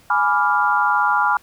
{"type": "chord", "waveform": "sine", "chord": "G# diminished seventh", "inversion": "none", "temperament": "equal with one note detuned", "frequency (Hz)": [834.5, 987.8, 1174.7, 1396.9], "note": ["G#5", "B5", "D6", "F6"], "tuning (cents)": [8, 0, 0, 0], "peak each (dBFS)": [-20, -20, -22, -19], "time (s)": [0.1, 1.37], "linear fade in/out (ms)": 2, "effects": ["pink hiss -52 dBFS RMS until 1.42 s"]}